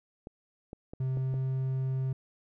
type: clicks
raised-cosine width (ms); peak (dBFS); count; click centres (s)
2; -28; 5; 0.271 / 0.731 / 0.935 / 1.172 / 1.341
type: tone with pitch glide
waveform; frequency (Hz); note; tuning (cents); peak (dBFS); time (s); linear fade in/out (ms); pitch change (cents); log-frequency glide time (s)
triangle; 130.81 to 131.72; C3 to C3; 0 to +12; -26; 1-2.13; 5; +12; 1.11-1.37
effects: none